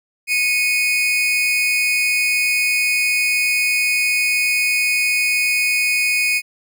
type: tone pair together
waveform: 40% pulse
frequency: 2196 / 2489 Hz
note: C#7 / D#7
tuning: -17 / 0 cents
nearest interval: major second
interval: 217 cents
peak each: -20 / -16 dBFS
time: 0.27-6.42 s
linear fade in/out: 50 ms
effects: none